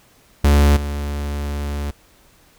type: tone with level steps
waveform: 45% pulse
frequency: 72.2 Hz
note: D2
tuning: 29 cents flat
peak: -10 / -22 dBFS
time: 0.44-1.91 s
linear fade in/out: 5 ms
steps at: 0.76 s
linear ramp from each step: 10 ms
effects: pink hiss -53 dBFS RMS until 2.58 s